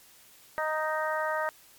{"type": "harmonic tone", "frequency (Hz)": 311.1, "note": "D#4", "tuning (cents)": 0, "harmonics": [2, 3, 4, 5, 6], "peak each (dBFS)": [-31, -33, -34, -35, -36], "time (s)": [0.58, 1.49], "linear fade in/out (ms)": 0, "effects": ["white hiss -56 dBFS RMS until 1.78 s", "MP3 96 kbps"]}